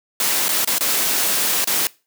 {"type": "noise with dropouts", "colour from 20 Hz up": "white", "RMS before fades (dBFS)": -19, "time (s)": [0.2, 1.87], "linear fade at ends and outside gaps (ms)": 1, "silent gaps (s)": [[0.483, 0.49], [0.647, 0.674], [0.783, 0.808], [1.644, 1.673]], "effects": ["noise-tail reverb RT60 0.3 s tail -22 dB re dry", "high-pass 200 Hz 12 dB/octave"]}